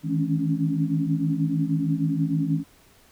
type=tone cluster; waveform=sine; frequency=154.8 / 161.2 / 212.9 / 273.6 / 283.6 Hz; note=D#3 / E3 / G#3 / C#4 / C#4; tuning=-9 / -38 / +43 / -23 / +40 cents; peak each=-30 / -24 / -33 / -27 / -29 dBFS; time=0.03-2.64 s; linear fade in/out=50 ms; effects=pink hiss -56 dBFS RMS until 3.11 s